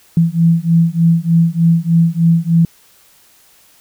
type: beating tone pair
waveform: sine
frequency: 165.1 / 168.4 Hz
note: E3 / E3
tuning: +3 / +37 cents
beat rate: 3.3 Hz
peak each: -12 dBFS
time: 0.17-2.65 s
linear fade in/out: 2 ms
effects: white hiss -49 dBFS RMS until 3.8 s